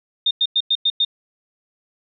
sine tone bursts, 3649 Hz, A#7, 38 cents flat, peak -14 dBFS, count 6, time 0.26-1.049 s, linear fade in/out 5 ms, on 49 ms, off 99 ms, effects none

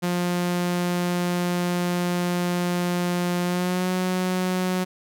sawtooth tone with pitch glide, 176.7 to 183.67 Hz, F3 to F#3, +21 to -12 cents, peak -18 dBFS, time 0.02-4.85 s, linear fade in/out 20 ms, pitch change +67 cents, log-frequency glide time 3.43-3.9 s, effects none

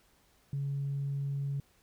sine tone, 139.8 Hz, C#3, 15 cents sharp, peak -30 dBFS, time 0.53-1.6 s, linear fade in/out 2 ms, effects tanh soft clip ceiling -27 dBFS + pink hiss -67 dBFS RMS until 1.82 s

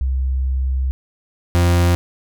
sine / 40% pulse tone pair in turn, 65.41 / 87.1 Hz, C2 / F2, 0 / -4 cents, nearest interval perfect fourth, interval 496 cents, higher second, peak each -16 / -11 dBFS, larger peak second, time 0.01-0.91 / 1.55-1.95 s, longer first, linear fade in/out 0 ms, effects none

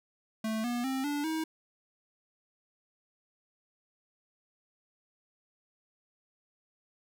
square tone with pitch steps, 220 / 241.3 / 264.7 / 290.3 / 318.4 Hz, A3 / B3 / C4 / D4 / D#4, 0 / -40 / +20 / -20 / +40 cents, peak -31 dBFS, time 0.44-1.44 s, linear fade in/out 5 ms, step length 200 ms, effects none

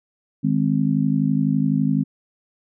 harmonic tone, 51.91 Hz, G#1, in tune, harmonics 3 / 4 / 5, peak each -21 / -21 / -21 dBFS, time 0.43-2.04 s, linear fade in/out 20 ms, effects none

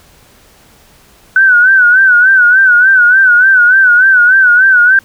sine tone with vibrato, 1500 Hz, F#6, 23 cents sharp, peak -3 dBFS, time 1.36-4.99 s, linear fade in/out 2 ms, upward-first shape sine, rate 3.4 Hz, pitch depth 88 cents each way, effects pink hiss -44 dBFS RMS until 5.04 s

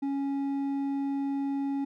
sine tone with hard clipping, 277.2 Hz, C#4, in tune, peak -29 dBFS, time 0.02-1.85 s, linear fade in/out 10 ms, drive 5 dB, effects none

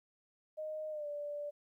sine tone with pitch glide, 619 to 584.9 Hz, D#5 to D5, -9 to -7 cents, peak -38 dBFS, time 0.57-1.51 s, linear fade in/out 20 ms, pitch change -98 cents, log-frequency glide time 0.9-1.07 s, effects 13-bit

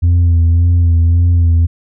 sine tone with vibrato, 85.1 Hz, F2, 44 cents flat, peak -4 dBFS, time 0.02-1.67 s, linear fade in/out 20 ms, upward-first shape sine, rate 1.8 Hz, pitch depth 37 cents each way, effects tanh soft clip ceiling -6 dBFS

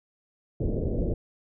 pink low-pass noise, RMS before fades -27 dBFS, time 0.6-1.14 s, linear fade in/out 5 ms, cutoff 570 Hz, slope 48 dB/octave, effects none

